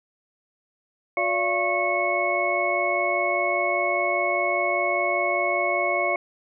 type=tone cluster; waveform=sine; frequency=359.5 / 580 / 685 / 1092 / 2199 Hz; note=F#4 / D5 / F5 / C#6 / C#7; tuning=-50 / -22 / -34 / -26 / -14 cents; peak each=-31 / -27 / -26 / -29 / -25 dBFS; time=1.17-6.16 s; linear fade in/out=2 ms; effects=none